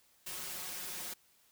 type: noise with comb filter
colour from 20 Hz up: white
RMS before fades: -42 dBFS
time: 0.26-1.14 s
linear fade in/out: 10 ms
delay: 5.5 ms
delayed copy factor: +1
effects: white hiss -68 dBFS RMS until 1.51 s